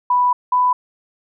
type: tone pair in turn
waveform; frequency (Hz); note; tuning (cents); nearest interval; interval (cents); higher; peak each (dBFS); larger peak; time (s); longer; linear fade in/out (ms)
sine; 987.8 / 995.2; B5 / B5; 0 / +13; unison; 13; second; -12; neither; 0.1-0.33 / 0.52-0.73; first; 5
effects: none